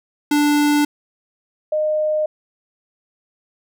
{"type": "tone pair in turn", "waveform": ["square", "sine"], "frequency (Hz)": [293.7, 613.8], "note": ["D4", "D#5"], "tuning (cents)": [0, -24], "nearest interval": "octave + minor second", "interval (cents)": 1276, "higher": "second", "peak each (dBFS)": [-14, -16], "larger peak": "first", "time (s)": [[0.31, 0.85], [1.72, 2.26]], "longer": "neither", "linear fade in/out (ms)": 5, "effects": []}